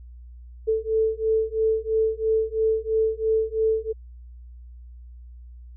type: beating tone pair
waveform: sine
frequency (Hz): 440 / 443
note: A4 / A4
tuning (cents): 0 / +12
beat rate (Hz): 3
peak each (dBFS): -23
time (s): 0.67-3.93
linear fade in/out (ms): 20
effects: added 60 Hz sine -40 dBFS peak until 5.76 s